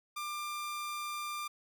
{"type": "tone", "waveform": "sawtooth", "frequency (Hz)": 1192, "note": "D6", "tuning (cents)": 25, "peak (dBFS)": -33, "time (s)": [0.16, 1.48], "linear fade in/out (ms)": 10, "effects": []}